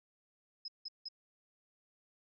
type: tone bursts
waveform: sine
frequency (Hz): 5110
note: D#8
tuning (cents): +45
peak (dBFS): -40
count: 3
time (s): 0.65-1.086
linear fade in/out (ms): 5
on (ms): 32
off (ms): 170
effects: none